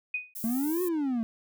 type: tone with exponential decay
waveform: sine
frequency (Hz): 2489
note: D#7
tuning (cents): 0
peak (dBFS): -25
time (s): 0.14-0.34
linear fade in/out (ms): 5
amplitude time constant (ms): 43
type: high-pass noise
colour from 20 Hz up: white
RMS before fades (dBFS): -38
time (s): 0.35-0.89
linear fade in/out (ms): 10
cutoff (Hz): 12000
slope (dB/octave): 12
type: exponential two-way sweep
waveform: triangle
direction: up then down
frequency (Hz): 220 to 370 to 220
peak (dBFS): -24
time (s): 0.44-1.23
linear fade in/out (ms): 0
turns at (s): 0.83
effects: none